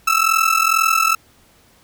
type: ring-modulated tone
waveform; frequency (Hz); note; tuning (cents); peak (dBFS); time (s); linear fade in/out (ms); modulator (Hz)
30% pulse; 1318; E6; -1; -8; 0.07-1.15; 5; 21.1
effects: pink hiss -53 dBFS RMS until 1.83 s